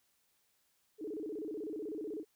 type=tone with vibrato; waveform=sine; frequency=366.3 Hz; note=F#4; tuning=17 cents flat; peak=-38 dBFS; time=0.98-2.25 s; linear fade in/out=50 ms; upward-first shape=square; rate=16 Hz; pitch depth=270 cents each way; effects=white hiss -75 dBFS RMS until 2.35 s